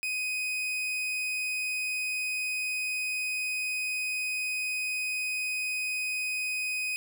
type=tone; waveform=40% pulse; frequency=2504 Hz; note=D#7; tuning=10 cents sharp; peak=-28 dBFS; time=0.03-6.96 s; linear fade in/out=0 ms; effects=none